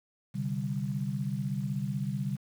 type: chord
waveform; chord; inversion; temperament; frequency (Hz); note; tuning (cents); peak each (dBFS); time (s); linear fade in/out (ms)
sine; C suspended second; none; equal; 130.81 / 146.83 / 196; C3 / D3 / G3; 0 / 0 / 0; -34; 0.34-2.37; 20
effects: 9-bit